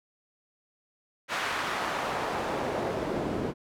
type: noise with band-pass filter sweep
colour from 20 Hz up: pink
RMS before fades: -31 dBFS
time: 1.28-3.54 s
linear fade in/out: 50 ms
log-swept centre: 1700 to 290 Hz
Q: 0.97
effects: none